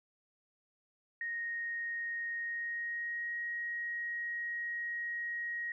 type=tone with pitch glide; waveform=sine; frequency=1864.7 to 1887.5 Hz; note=A#6 to A#6; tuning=0 to +21 cents; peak=-35 dBFS; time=1.21-5.72 s; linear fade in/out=2 ms; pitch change=+21 cents; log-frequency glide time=2.38-3.36 s; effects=none